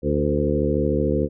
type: harmonic tone with a mistuned harmonic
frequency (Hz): 73.42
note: D2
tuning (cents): 0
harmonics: 1 / 2 / 3 / 4 / 5 / 6 / 7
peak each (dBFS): -26 / -26 / -26 / -26 / -26 / -26 / -26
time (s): 0.02-1.29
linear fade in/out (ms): 50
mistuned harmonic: 6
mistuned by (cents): +32
effects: none